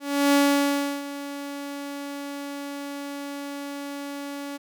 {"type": "tone with ADSR envelope", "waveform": "sawtooth", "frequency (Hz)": 283.1, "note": "C#4", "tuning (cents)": 37, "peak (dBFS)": -12, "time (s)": [0, 4.58], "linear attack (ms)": 330, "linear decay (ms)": 690, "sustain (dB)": -16, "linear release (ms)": 21, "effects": []}